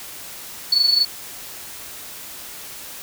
sine tone with amplitude modulation, 4435 Hz, C#8, in tune, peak -11 dBFS, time 0.72-1.05 s, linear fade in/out 5 ms, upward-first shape sine, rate 24.4 Hz, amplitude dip 65%, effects white hiss -36 dBFS RMS until 3.02 s

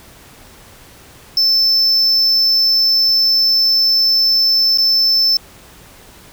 triangle tone with dropouts, 5290 Hz, E8, 5 cents sharp, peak -9 dBFS, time 1.37-5.37 s, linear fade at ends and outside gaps 2 ms, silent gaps 4.775-4.783 s, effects pink hiss -42 dBFS RMS until 6.32 s

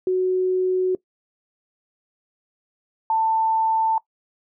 sine tone pair in turn, 370 / 890 Hz, F#4 / A5, 0 / +20 cents, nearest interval octave + minor third, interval 1520 cents, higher second, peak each -17 dBFS, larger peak neither, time 0.07-0.95 / 3.1-3.98 s, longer neither, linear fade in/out 2 ms, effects noise-tail reverb RT60 0.1 s tail -20 dB re dry

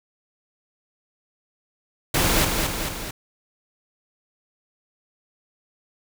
pink noise with echo, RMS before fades -20 dBFS, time 2.14-2.45 s, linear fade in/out 5 ms, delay 220 ms, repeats 3, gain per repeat -4 dB, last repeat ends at 3.11 s, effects none

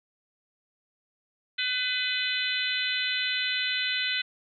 harmonic tone, 503 Hz, B4, 32 cents sharp, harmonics 3 / 4 / 5 / 6 / 7 / 8, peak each -33 / -33 / -33 / -33 / -33 / -33 dBFS, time 1.58-4.22 s, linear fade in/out 10 ms, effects none

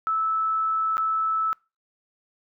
sine tone with dropouts, 1309 Hz, E6, 13 cents flat, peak -21 dBFS, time 0.07-1.53 s, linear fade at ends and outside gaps 0 ms, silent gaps 0.97-0.98 s, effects noise-tail reverb RT60 0.3 s tail -26 dB re dry

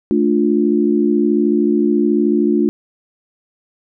sine chord, D minor, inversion second, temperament equal with one note detuned, 220 / 293.7 / 352.5 Hz, A3 / D4 / F4, 0 / 0 / +16 cents, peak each -16 dBFS, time 0.11-2.69 s, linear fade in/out 0 ms, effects none

